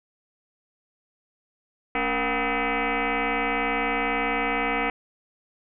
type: tone with frequency modulation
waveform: sine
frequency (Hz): 784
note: G5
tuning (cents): 0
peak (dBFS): -22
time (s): 1.95-4.9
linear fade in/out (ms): 2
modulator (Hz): 251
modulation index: 6.9
effects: none